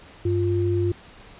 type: tone pair together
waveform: sine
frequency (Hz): 98 / 349.2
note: G2 / F4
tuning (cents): 0 / 0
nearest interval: octave + minor seventh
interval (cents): 2200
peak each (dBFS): -22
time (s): 0.25-0.92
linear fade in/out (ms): 5
effects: pink hiss -47 dBFS RMS until 1.39 s + resampled to 8000 Hz